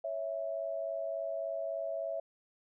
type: tone pair together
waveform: sine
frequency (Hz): 554.4 / 657.9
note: C#5 / E5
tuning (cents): 0 / -4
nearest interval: minor third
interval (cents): 296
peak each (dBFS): -39 / -35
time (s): 0.04-2.2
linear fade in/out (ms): 5
effects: none